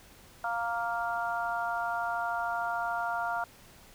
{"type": "harmonic tone", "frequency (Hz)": 233.1, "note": "A#3", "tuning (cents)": 0, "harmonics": [3, 4, 5, 6], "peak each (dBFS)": [-33, -35, -40, -34], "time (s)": [0.44, 3.44], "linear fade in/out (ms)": 2, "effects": ["pink hiss -55 dBFS RMS until 3.94 s"]}